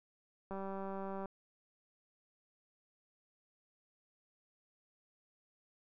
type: click train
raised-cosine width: 1 ms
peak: -30 dBFS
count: 146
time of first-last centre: 0.51-1.257 s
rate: 194 Hz
effects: none